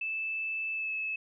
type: tone with pitch glide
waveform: sine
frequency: 2631 to 2599 Hz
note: E7 to E7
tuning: -4 to -25 cents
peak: -31 dBFS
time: 0.01-1.16 s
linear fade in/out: 5 ms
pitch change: -21 cents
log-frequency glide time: 0.73-0.92 s
effects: none